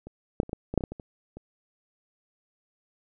clicks, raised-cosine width 2 ms, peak -28 / -7 / -24 / -27 / -17 / -19 / -7 / -23 / -15 / -23 / -27 / -28 dBFS, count 12, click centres 0.07 / 0.401 / 0.432 / 0.494 / 0.531 / 0.74 / 0.777 / 0.808 / 0.838 / 0.92 / 0.998 / 1.37 s, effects none

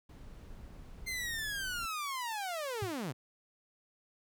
brown noise, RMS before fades -49 dBFS, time 0.09-1.86 s, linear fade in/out 5 ms
sawtooth linear sweep, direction down, 2103 to 110 Hz, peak -32 dBFS, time 1.06-3.13 s, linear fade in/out 20 ms
sine tone with exponential decay, 108.8 Hz, A2, 19 cents flat, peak -31 dBFS, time 2.82-2.96 s, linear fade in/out 5 ms, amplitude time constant 29 ms
effects none

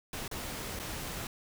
pink noise with dropouts, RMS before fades -39 dBFS, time 0.13-1.27 s, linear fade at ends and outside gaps 2 ms, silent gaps 0.279-0.313 / 0.792-0.797 s, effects none

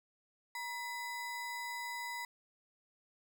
square ring-modulated tone, 1480 Hz, F#6, in tune, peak -37 dBFS, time 0.55-2.25 s, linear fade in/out 2 ms, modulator 527 Hz, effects none

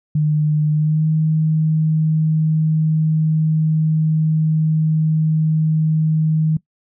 sine tone with pitch glide, 151.8 to 157.06 Hz, D#3 to D#3, -42 to +17 cents, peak -13 dBFS, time 0.15-6.57 s, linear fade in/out 5 ms, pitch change +59 cents, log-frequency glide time 0.73-1.07 s, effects noise-tail reverb RT60 0.1 s tail -20 dB re dry

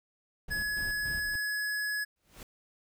brown noise with tremolo, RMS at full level -40 dBFS, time 0.48-1.36 s, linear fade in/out 5 ms, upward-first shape square, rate 3.5 Hz, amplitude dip 65%
square tone, 1690 Hz, G#6, 30 cents sharp, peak -31 dBFS, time 0.5-2.05 s, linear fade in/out 20 ms
pink noise with exponential growth, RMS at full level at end -44 dBFS, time 2.16-2.43 s, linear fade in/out 2 ms, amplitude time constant 57 ms
effects none

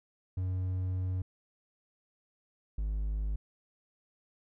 triangle tone pair in turn, 92.5 / 51.91 Hz, F#2 / G#1, 0 / 0 cents, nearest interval minor seventh, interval 1000 cents, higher first, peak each -28 dBFS, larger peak neither, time 0.37-1.22 / 2.78-3.36 s, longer first, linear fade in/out 5 ms, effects none

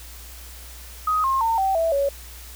sine tone with pitch steps, 1255 / 1067.6 / 908.2 / 772.5 / 657.2 / 559 Hz, D#6 / C6 / A#5 / G5 / E5 / C#5, +15 / +35 / -45 / -26 / -5 / +14 cents, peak -18 dBFS, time 1.07-2.09 s, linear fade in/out 5 ms, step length 170 ms, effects added 60 Hz sine -40 dBFS peak until 2.55 s + white hiss -43 dBFS RMS until 2.55 s

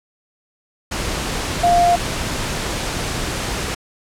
sine tone in noise, 698.5 Hz, F5, in tune, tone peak -11 dBFS, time 1.63-1.96 s, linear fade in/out 10 ms, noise pink, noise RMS -23 dBFS, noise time 0.91-3.75 s, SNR +9 dB, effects low-pass 9000 Hz 12 dB/octave

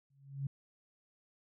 sine tone with exponential growth, 138.1 Hz, C#3, 6 cents flat, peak -31 dBFS, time 0.1-0.47 s, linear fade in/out 5 ms, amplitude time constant 79 ms, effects none

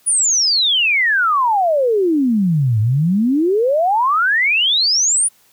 sine exponential two-way sweep, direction down then up, 9956 to 103.83 to 9956 Hz, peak -12 dBFS, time 0.06-5.29 s, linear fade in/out 20 ms, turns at 2.8 s, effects white hiss -54 dBFS RMS until 5.52 s

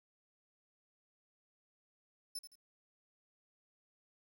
25% pulse tone with echo, 5274 Hz, E8, in tune, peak -35 dBFS, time 2.35-2.39 s, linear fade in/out 5 ms, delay 83 ms, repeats 2, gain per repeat -10 dB, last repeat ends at 2.556 s, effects 12-bit

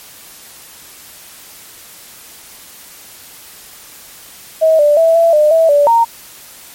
sine tone with pitch steps, 639 / 589 / 656 / 668 / 603 / 652 / 579 / 925 Hz, D#5 / D5 / E5 / E5 / D5 / E5 / D5 / A#5, +46 / +5 / -9 / +23 / +46 / -19 / -25 / -14 cents, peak -6 dBFS, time 4.61-6.05 s, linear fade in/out 20 ms, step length 180 ms, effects white hiss -37 dBFS RMS until 6.74 s + MP3 64 kbps

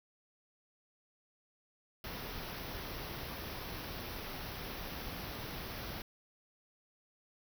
pink band-stop noise, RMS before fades -43 dBFS, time 2.04-6.02 s, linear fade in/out 2 ms, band 5800 to 11000 Hz, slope 96 dB/octave, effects none

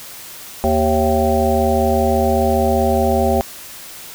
harmonic tone with a mistuned harmonic, 77.78 Hz, D#2, in tune, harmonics 1 / 3 / 5 / 7 / 9 / 10, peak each -20 / -20 / -20 / -20 / -20 / -20 dBFS, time 0.64-3.41 s, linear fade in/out 0 ms, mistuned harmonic 9, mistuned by -69 cents, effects white hiss -35 dBFS RMS until 4.14 s

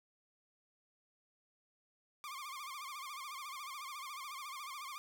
sawtooth tone with vibrato, 1128 Hz, C#6, 30 cents sharp, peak -40 dBFS, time 2.24-4.98 s, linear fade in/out 0 ms, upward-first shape sine, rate 14 Hz, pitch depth 130 cents each way, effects none

